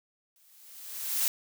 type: noise with exponential growth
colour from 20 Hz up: blue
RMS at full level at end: -25 dBFS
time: 0.36-1.28 s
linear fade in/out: 1 ms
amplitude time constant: 200 ms
effects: none